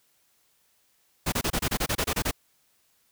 pink noise bursts, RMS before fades -26 dBFS, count 12, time 1.26-2.313 s, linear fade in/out 10 ms, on 63 ms, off 27 ms, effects white hiss -67 dBFS RMS until 3.11 s

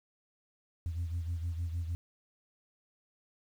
sine beating tone pair, 84 / 90.5 Hz, E2 / F#2, +33 / -38 cents, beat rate 6.5 Hz, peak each -32 / -39 dBFS, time 0.86-1.95 s, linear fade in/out 0 ms, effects tanh soft clip ceiling -29 dBFS + 10-bit

